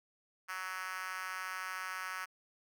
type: tone with high-pass filter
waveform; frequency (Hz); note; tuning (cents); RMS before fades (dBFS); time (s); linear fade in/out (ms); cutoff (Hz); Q
5% pulse; 186.4; F#3; +13; -41; 0.48-2.26; 20; 1300; 2.3
effects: none